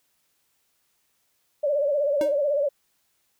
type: tone with vibrato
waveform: sine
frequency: 576 Hz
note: D5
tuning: 34 cents flat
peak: -20 dBFS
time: 1.63-2.69 s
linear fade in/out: 10 ms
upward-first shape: sine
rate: 16 Hz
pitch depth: 84 cents each way
type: tone with exponential decay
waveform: square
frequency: 311.1 Hz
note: D#4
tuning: in tune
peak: -25 dBFS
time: 2.21-2.37 s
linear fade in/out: 1 ms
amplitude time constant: 34 ms
effects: white hiss -70 dBFS RMS until 3.39 s